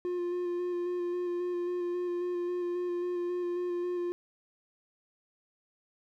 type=tone with vibrato; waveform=triangle; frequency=353.5 Hz; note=F4; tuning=21 cents sharp; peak=-28 dBFS; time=0.05-4.12 s; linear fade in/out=0 ms; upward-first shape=square; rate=3.7 Hz; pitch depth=14 cents each way; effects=none